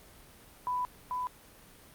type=tone pair in turn; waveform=sine; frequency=994 / 997.9 Hz; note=B5 / B5; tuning=+11 / +18 cents; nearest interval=unison; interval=7 cents; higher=second; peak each=-29 / -31 dBFS; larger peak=first; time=0.67-0.85 / 1.11-1.27 s; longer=first; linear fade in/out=0 ms; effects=pink hiss -55 dBFS RMS until 1.94 s + Opus 32 kbps